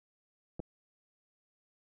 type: clicks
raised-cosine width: 2 ms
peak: -27 dBFS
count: 2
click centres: 0.595 / 0.601 s
effects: none